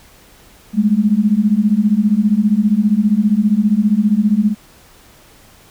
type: beating tone pair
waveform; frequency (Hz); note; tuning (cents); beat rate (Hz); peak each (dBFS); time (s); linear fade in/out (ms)
sine; 201.5 / 216.5; G3 / A3; +48 / -28; 15; -14 / -13; 0.73-4.55; 50
effects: pink hiss -46 dBFS RMS until 5.7 s